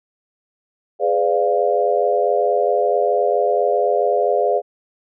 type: chord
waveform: sine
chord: G# diminished seventh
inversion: none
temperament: equal with one note detuned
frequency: 415.3 / 502.8 / 587.3 / 698.5 Hz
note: G#4 / B4 / D5 / F5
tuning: 0 / +31 / 0 / 0 cents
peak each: -20 dBFS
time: 0.99-4.62 s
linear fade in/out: 50 ms
effects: none